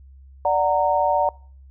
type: chord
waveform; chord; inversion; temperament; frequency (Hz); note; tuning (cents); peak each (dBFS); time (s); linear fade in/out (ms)
sine; D augmented; none; equal with one note detuned; 587.3 / 740 / 923.8; D5 / F#5 / A#5; 0 / 0 / -16; -21; 0.45-1.29; 2
effects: noise-tail reverb RT60 0.5 s tail -25 dB re dry + added 67 Hz sine -43 dBFS peak until 1.7 s